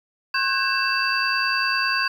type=tone cluster; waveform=sine; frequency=1075 / 1516 / 1626 / 2659 / 4646 Hz; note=C6 / F#6 / G#6 / E7 / D8; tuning=+47 / +42 / -37 / +14 / -20 cents; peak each=-26 dBFS; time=0.34-2.08 s; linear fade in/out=5 ms; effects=8-bit

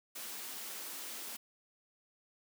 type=high-pass noise; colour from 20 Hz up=white; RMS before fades=-44 dBFS; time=0.15-1.37 s; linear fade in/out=10 ms; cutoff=190 Hz; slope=48 dB/octave; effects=none

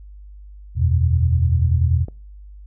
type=chord; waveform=sine; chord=E suspended second; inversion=none; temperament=equal; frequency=82.41 / 92.5 / 123.47 Hz; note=E2 / F#2 / B2; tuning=0 / 0 / 0 cents; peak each=-16 / -22 / -20 dBFS; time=0.75-2.06 s; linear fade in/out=50 ms
type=click; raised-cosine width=2 ms; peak=-21 dBFS; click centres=2.084 s
effects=noise-tail reverb RT60 0.4 s tail -25 dB re dry + added 50 Hz sine -37 dBFS peak until 2.66 s

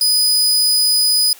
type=tone; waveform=sawtooth; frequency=4978 Hz; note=D#8; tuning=in tune; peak=-9 dBFS; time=0.01-1.33 s; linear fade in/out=2 ms; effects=white hiss -42 dBFS RMS until 1.39 s + high-pass 300 Hz 12 dB/octave

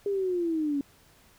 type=linear sweep; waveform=sine; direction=down; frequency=408.1 to 275.3 Hz; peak=-25 dBFS; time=0.06-0.81 s; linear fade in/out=2 ms; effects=pink hiss -59 dBFS RMS until 1.38 s

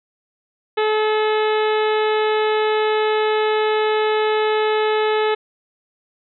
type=harmonic tone with a mistuned harmonic; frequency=430.3 Hz; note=A4; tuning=39 cents flat; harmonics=1 / 2 / 3 / 4 / 5 / 6 / 7 / 8 / 9; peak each=-17 / -23 / -27 / -29 / -31 / -33 / -34 / -35 / -36 dBFS; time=0.77-5.35 s; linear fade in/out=10 ms; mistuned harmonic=8; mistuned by=+18 cents; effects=none

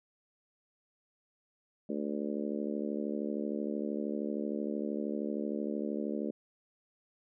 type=harmonic tone; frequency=73 Hz; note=D2; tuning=10 cents flat; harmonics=3 / 4 / 5 / 6 / 7 / 8; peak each=-36 / -38 / -40 / -42 / -43 / -44 dBFS; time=1.89-6.31 s; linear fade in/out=5 ms; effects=none

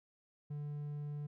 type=tone; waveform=triangle; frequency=146.83 Hz; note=D3; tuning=in tune; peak=-37 dBFS; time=0.5-1.27 s; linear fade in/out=10 ms; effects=none

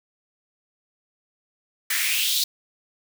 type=noise with high-pass filter sweep; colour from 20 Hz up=white; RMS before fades=-23 dBFS; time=1.9-2.44 s; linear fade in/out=5 ms; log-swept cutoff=1700 to 4200 Hz; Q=3.9; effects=none

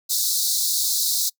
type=high-pass noise; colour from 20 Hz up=pink; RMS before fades=-22 dBFS; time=0.09-1.3 s; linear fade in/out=20 ms; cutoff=3800 Hz; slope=96 dB/octave; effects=noise-tail reverb RT60 0.1 s tail -24 dB re dry

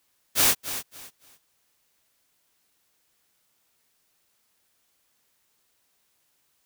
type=noise with echo; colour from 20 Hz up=white; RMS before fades=-19 dBFS; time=0.35-0.55 s; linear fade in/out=50 ms; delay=280 ms; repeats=3; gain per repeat=-12 dB; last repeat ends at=1.39 s; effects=white hiss -70 dBFS RMS until 6.65 s

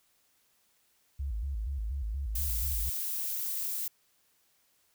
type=tone with vibrato; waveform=sine; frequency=60.9 Hz; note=B1; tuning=24 cents flat; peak=-31 dBFS; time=1.19-2.9 s; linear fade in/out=10 ms; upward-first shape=square; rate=4.2 Hz; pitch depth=220 cents each way
type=noise; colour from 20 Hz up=violet; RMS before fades=-34 dBFS; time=2.35-3.88 s; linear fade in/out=5 ms
effects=white hiss -70 dBFS RMS until 4.94 s

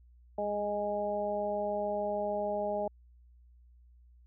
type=harmonic tone with a mistuned harmonic; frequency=206.7 Hz; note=G#3; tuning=8 cents flat; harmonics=1 / 2 / 3 / 4; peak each=-41 / -38 / -32 / -37 dBFS; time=0.38-2.88 s; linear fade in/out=5 ms; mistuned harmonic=1; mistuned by=-18 cents; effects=added 60 Hz sine -56 dBFS peak until 4.26 s

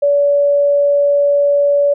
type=tone; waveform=sine; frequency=572 Hz; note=D5; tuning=46 cents flat; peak=-9 dBFS; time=0.02-1.94 s; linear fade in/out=10 ms; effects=none

